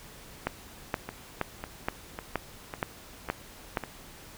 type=two click trains; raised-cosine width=0.5 ms; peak=-12 / -20 dBFS; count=8 / 6; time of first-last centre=0.47-3.772 / 1.09-3.837 s; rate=2.12 / 1.82 Hz; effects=pink hiss -49 dBFS RMS until 4.37 s